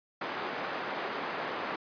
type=band-pass noise; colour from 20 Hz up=white; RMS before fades=-36 dBFS; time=0.21-1.76 s; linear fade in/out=5 ms; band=260 to 1400 Hz; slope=12 dB/octave; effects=resampled to 11025 Hz